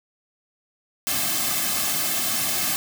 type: noise with comb filter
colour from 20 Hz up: white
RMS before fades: -24 dBFS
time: 1.07-2.76 s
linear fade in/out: 0 ms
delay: 2.1 ms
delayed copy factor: -0.95
effects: none